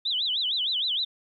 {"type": "tone with vibrato", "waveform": "sine", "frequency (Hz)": 3447, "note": "A7", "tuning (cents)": -36, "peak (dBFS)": -24, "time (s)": [0.05, 1.05], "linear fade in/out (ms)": 10, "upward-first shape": "sine", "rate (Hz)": 6.5, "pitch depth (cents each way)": 270, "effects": ["11-bit"]}